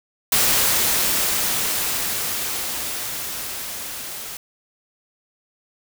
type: noise with level ramp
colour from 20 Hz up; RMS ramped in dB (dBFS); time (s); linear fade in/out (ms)
white; -17 to -33; 0.32-4.37; 2
effects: none